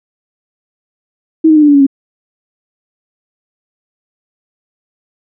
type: tone with pitch steps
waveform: sine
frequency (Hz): 319.7 / 311.5 / 303.5 / 295.7 / 288.1 / 280.7 / 273.5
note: D#4 / D#4 / D#4 / D4 / D4 / C#4 / C#4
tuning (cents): +47 / +2 / -43 / +12 / -33 / +22 / -23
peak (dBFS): -3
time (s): 1.44-1.867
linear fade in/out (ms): 10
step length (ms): 61
effects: none